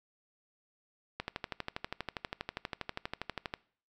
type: click train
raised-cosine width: 0.3 ms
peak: -19 dBFS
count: 30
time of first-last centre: 1.2-3.539 s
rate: 12.4 Hz
effects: noise-tail reverb RT60 0.5 s tail -22 dB re dry